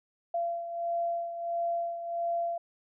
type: beating tone pair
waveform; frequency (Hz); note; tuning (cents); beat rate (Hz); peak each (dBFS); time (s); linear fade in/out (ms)
sine; 683 / 684.5; F5 / F5; -39 / -35; 1.5; -30 / -37; 0.34-2.58; 5
effects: none